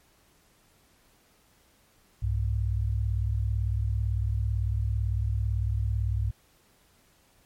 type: tone pair together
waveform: sine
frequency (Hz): 64.87 / 102.8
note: C2 / G#2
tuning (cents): -14 / -17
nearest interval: minor sixth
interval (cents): 797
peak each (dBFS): -27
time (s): 2.22-6.31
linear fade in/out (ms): 10
effects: pink hiss -63 dBFS RMS until 7.45 s + MP3 64 kbps